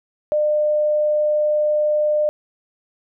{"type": "tone", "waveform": "sine", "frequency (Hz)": 602, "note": "D5", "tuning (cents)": 43, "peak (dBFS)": -15, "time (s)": [0.32, 2.29], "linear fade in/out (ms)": 0, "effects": []}